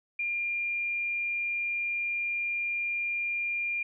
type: tone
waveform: sine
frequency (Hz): 2400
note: D7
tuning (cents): +37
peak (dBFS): -28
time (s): 0.19-3.83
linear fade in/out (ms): 5
effects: none